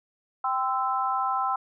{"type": "chord", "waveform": "sine", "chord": "C major", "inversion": "second", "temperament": "equal with one note detuned", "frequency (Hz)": [784, 1032.1, 1318.5], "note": ["G5", "C6", "E6"], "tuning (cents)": [0, -24, 0], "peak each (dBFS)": -28, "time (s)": [0.44, 1.56], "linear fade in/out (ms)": 5, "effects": []}